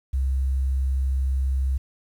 sine tone, 66.3 Hz, C2, 23 cents sharp, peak -20 dBFS, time 0.13-1.78 s, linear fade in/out 10 ms, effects 9-bit

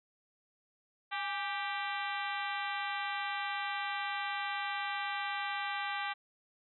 harmonic tone with a mistuned harmonic, 392 Hz, G4, in tune, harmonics 2 / 3 / 4 / 5 / 6 / 7 / 8 / 9 / 10, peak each -39 / -41 / -41 / -42 / -44 / -47 / -47 / -49 / -50 dBFS, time 1.11-6.14 s, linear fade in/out 20 ms, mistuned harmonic 2, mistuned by +68 cents, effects none

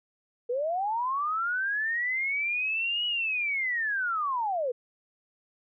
sine linear two-way sweep, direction up then down, 464.9 to 2934 to 464.9 Hz, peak -26 dBFS, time 0.49-4.72 s, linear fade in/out 10 ms, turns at 3.06 s, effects none

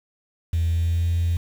triangle tone with pitch glide, 83 to 85.09 Hz, E2 to F2, +12 to -45 cents, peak -15 dBFS, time 0.53-1.37 s, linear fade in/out 5 ms, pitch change +43 cents, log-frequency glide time 0.68-1.08 s, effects tanh soft clip ceiling -16 dBFS + 7-bit

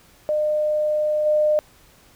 sine tone with level steps, 606 Hz, D#5, 46 cents flat, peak -18 / -15 dBFS, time 0.29-1.59 s, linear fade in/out 0 ms, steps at 1.25 s, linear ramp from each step 20 ms, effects pink hiss -53 dBFS RMS until 2.15 s

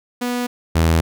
sawtooth tone pair in turn, 244.9 / 81.73 Hz, B3 / E2, -14 / -14 cents, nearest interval octave + perfect fifth, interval 1900 cents, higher first, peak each -16 / -9 dBFS, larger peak second, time 0.21-0.47 / 0.75-1.01 s, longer neither, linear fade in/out 10 ms, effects none

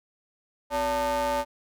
square ring-modulated tone, 158.1 Hz, D#3, 28 cents sharp, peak -22 dBFS, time 0.7-1.45 s, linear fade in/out 50 ms, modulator 732 Hz, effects none

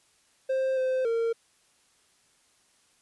triangle tone with pitch steps, 527 / 518 / 459.3 Hz, C5 / C5 / A#4, +12 / -17 / -26 cents, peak -22 dBFS, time 0.49-1.33 s, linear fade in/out 10 ms, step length 280 ms, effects white hiss -65 dBFS RMS until 3.01 s + resampled to 24000 Hz

